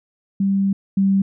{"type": "tone pair in turn", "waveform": "sine", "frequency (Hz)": [196, 194.87], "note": ["G3", "G3"], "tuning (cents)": [0, -10], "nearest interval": "unison", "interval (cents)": 10, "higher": "first", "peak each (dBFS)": [-15, -13], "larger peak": "second", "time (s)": [[0.4, 0.73], [0.97, 1.22]], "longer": "first", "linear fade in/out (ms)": 5, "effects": []}